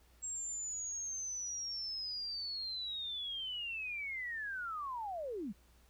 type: linear sweep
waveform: sine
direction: down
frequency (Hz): 7600 to 173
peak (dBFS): -38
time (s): 0.22-5.53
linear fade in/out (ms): 20
effects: added 60 Hz sine -64 dBFS peak until 5.89 s + pink hiss -69 dBFS RMS until 5.89 s